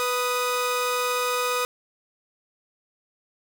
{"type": "tone pair together", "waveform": "sawtooth", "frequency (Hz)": [494.3, 1244.5], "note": ["B4", "D#6"], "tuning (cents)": [1, 0], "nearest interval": "octave + major third", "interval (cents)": 1599, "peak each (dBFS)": -22, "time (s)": [0, 1.65], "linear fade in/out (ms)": 0, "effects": ["7-bit"]}